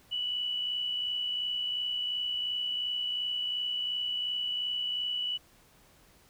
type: tone with amplitude modulation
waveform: sine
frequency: 2957 Hz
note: F#7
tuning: 2 cents flat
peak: -28 dBFS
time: 0.11-5.38 s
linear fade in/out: 20 ms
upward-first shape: sine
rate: 62.8 Hz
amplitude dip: 35%
effects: pink hiss -61 dBFS RMS until 6.29 s